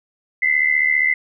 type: tone pair together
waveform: sine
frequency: 2008 / 2083 Hz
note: B6 / C7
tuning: +28 / -8 cents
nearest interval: minor second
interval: 64 cents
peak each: -17 dBFS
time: 0.42-1.14 s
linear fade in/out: 5 ms
effects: none